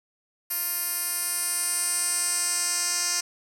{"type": "tone with band-pass filter sweep", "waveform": "10% pulse", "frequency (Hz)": 351.1, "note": "F4", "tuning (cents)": 9, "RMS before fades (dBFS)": -27, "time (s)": [0.5, 3.21], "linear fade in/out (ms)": 10, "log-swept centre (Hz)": [12000, 6900], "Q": 3.3, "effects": []}